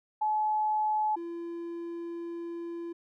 sine / triangle tone pair in turn, 856 / 339.7 Hz, A5 / F4, -48 / -48 cents, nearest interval octave + major third, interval 1600 cents, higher first, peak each -25 / -33 dBFS, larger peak first, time 0.21-1.16 / 1.16-2.93 s, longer second, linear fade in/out 10 ms, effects none

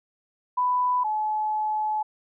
sine tone pair in turn, 994 / 856.8 Hz, B5 / A5, +11 / -46 cents, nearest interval minor third, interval 257 cents, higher first, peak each -20 / -23 dBFS, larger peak first, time 0.57-1.04 / 1.04-2.03 s, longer second, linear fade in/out 10 ms, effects none

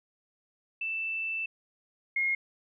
sine tone pair in turn, 2654 / 2147 Hz, E7 / C7, +11 / +44 cents, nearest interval major third, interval 367 cents, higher first, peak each -30 / -25 dBFS, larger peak second, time 0.81-1.46 / 2.16-2.35 s, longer first, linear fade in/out 5 ms, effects none

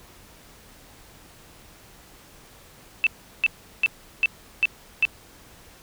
sine tone bursts, 2651 Hz, E7, 9 cents sharp, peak -15 dBFS, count 6, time 3.04-5.052 s, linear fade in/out 0 ms, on 27 ms, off 370 ms, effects pink hiss -50 dBFS RMS until 5.82 s

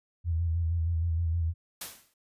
sine tone with vibrato, 83.3 Hz, E2, 19 cents sharp, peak -25 dBFS, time 0.24-1.54 s, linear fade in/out 50 ms, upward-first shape square, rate 6.4 Hz, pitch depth 42 cents each way
white noise with exponential decay, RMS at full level -34 dBFS, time 1.81-2.14 s, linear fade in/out 5 ms, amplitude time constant 71 ms
effects resampled to 32000 Hz

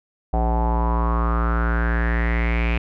square tone with low-pass filter sweep, 57.9 Hz, A#1, 11 cents flat, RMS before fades -20 dBFS, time 0.33-2.78 s, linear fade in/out 5 ms, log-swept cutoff 750 to 2500 Hz, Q 6.5, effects none

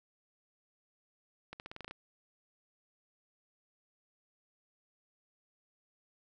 accelerating click train, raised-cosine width 0.3 ms, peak -28 dBFS, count 9, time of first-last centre 1.53-1.91 s, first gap 69 ms, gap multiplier 0.89, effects none

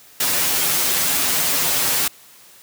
white noise with comb filter, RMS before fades -19 dBFS, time 0.2-2.08 s, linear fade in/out 5 ms, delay 9.2 ms, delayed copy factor -1, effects white hiss -47 dBFS RMS until 2.62 s + high-pass 80 Hz 12 dB/octave

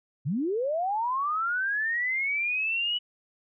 sine linear sweep, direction up, 118.6 to 2960 Hz, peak -25 dBFS, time 0.25-2.99 s, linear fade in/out 20 ms, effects none

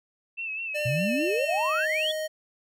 sine tone with vibrato, 2637 Hz, E7, in tune, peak -30 dBFS, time 0.37-1.86 s, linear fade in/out 20 ms, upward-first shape sine, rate 4.9 Hz, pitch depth 56 cents each way
square tone with pitch glide, 598 to 623 Hz, D5 to D#5, +31 to +2 cents, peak -29 dBFS, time 0.74-2.28 s, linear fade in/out 20 ms, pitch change +71 cents, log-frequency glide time 1.16-1.67 s
sine exponential sweep, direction up, 115.8 to 3536 Hz, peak -25 dBFS, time 0.85-2.12 s, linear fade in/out 10 ms
effects none

